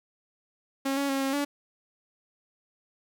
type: tone with pitch steps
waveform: sawtooth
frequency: 271.9 / 279.9 / 271.8 / 270.3 / 286.3 Hz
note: C#4 / C#4 / C#4 / C#4 / D4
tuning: -33 / +17 / -34 / -44 / -44 cents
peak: -22 dBFS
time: 0.85-1.45 s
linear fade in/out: 10 ms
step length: 120 ms
effects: none